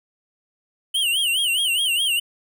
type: tone with vibrato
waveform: square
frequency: 2987 Hz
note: F#7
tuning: 16 cents sharp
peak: -19 dBFS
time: 0.94-2.2 s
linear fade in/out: 10 ms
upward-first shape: sine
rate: 4.8 Hz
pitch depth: 160 cents each way
effects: none